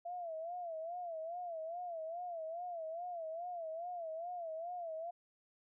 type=tone with vibrato; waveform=sine; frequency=676 Hz; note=E5; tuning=43 cents sharp; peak=-40 dBFS; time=0.05-5.11 s; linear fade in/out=10 ms; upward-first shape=sine; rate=2.4 Hz; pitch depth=110 cents each way; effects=none